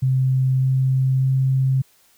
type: tone with pitch steps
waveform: sine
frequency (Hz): 130.81 / 131.64 / 132.48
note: C3 / C3 / C3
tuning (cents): 0 / +11 / +22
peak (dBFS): -15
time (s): 0.02-1.82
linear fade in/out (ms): 10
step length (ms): 600
effects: white hiss -57 dBFS RMS until 2.17 s